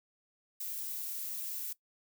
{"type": "noise", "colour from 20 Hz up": "violet", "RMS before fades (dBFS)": -39, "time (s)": [0.6, 1.73], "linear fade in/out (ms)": 5, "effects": ["noise-tail reverb RT60 0.1 s tail -19 dB re dry"]}